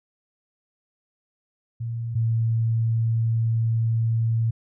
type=tone pair in turn; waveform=sine; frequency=116 / 113.81 Hz; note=A#2 / A#2; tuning=-8 / -41 cents; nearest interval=unison; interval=33 cents; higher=first; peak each=-26 / -19 dBFS; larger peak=second; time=1.8-2.15 / 2.15-4.51 s; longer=second; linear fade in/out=10 ms; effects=none